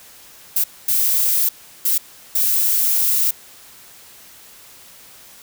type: noise bursts at uneven times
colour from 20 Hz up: violet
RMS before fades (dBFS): -17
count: 4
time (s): 0.56-0.64 / 0.88-1.49 / 1.85-1.98 / 2.35-3.31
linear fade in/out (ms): 5
effects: white hiss -44 dBFS RMS until 5.42 s